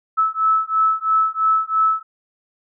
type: beating tone pair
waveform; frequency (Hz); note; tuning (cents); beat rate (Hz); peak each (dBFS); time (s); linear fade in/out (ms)
sine; 1303 / 1306; E6 / E6; -20 / -17; 3; -18; 0.17-2.03; 20
effects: none